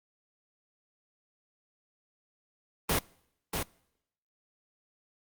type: noise with echo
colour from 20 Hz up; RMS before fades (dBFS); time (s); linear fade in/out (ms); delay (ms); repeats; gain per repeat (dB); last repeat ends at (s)
pink; -27; 2.89-2.99; 5; 640; 1; -5; 3.63
effects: noise-tail reverb RT60 0.8 s tail -25 dB re dry + Opus 32 kbps